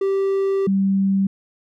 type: tone pair in turn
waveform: triangle / sine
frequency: 390.2 / 194.68 Hz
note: G4 / G3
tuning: -8 / -12 cents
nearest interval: octave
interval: 1204 cents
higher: first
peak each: -15 dBFS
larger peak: neither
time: 0.01-0.67 / 0.67-1.27 s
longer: first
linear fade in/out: 5 ms
effects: none